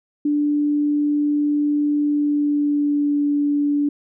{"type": "tone with pitch glide", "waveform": "sine", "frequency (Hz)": [293.7, 289.8], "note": ["D4", "D4"], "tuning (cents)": [0, -23], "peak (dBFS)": -16, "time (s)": [0.25, 3.89], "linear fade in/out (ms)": 5, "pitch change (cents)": -23, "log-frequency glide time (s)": [2.01, 3.24], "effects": []}